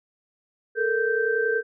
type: tone cluster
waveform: sine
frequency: 435 / 465.7 / 1562 Hz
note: A4 / A#4 / G6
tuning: -20 / -2 / -7 cents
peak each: -25 dBFS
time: 0.75-1.63 s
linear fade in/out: 50 ms
effects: none